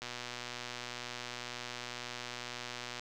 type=click train; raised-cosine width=0.2 ms; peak=-23 dBFS; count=364; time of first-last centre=0.02-2.995 s; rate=122 Hz; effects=none